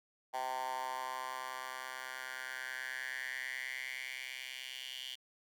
10% pulse tone with high-pass filter sweep, 129.4 Hz, C3, 19 cents flat, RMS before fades -42 dBFS, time 0.33-5.16 s, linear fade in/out 20 ms, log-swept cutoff 820 to 3000 Hz, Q 5.3, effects none

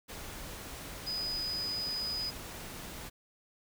sine tone in noise, 4978 Hz, D#8, in tune, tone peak -33 dBFS, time 1.06-2.31 s, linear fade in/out 20 ms, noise pink, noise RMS -44 dBFS, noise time 0.08-3.1 s, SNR +8 dB, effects none

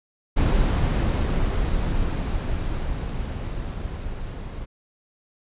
brown noise with level ramp, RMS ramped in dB -18 to -33 dBFS, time 0.36-4.66 s, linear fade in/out 20 ms, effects resampled to 8000 Hz

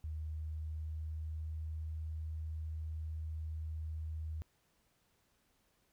sine tone with pitch glide, 77.78 to 78.82 Hz, D#2 to D#2, 0 to +23 cents, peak -38 dBFS, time 0.04-4.42 s, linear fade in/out 0 ms, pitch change +23 cents, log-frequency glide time 0.18-1.88 s, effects pink hiss -75 dBFS RMS until 5.92 s

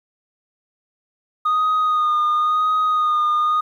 sine tone with vibrato, 1235 Hz, D#6, 13 cents flat, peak -13 dBFS, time 1.45-3.61 s, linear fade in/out 10 ms, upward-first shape sine, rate 0.95 Hz, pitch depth 26 cents each way, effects tanh soft clip ceiling -14 dBFS + 9-bit

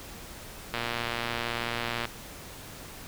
click train, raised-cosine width 0.3 ms, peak -14 dBFS, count 156, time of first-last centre 0.74-2.054 s, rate 118 Hz, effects pink hiss -44 dBFS RMS until 3.07 s

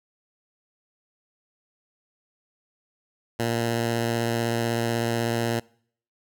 10% pulse tone with vibrato, 116.54 Hz, A#2, in tune, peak -15 dBFS, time 3.39-5.6 s, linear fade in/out 10 ms, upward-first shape square, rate 16 Hz, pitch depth 11 cents each way, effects noise-tail reverb RT60 0.6 s tail -25 dB re dry

